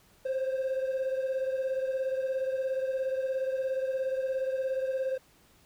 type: beating tone pair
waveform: triangle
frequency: 523.3 / 540.3 Hz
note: C5 / C#5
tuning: 0 / -44 cents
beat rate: 17 Hz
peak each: -26 / -32 dBFS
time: 0.25-5.18 s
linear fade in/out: 10 ms
effects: tanh soft clip ceiling -23 dBFS + pink hiss -62 dBFS RMS until 5.65 s